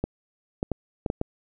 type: clicks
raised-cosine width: 2 ms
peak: -12 dBFS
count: 6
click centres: 0.04 / 0.629 / 0.717 / 1.062 / 1.101 / 1.214 s
effects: none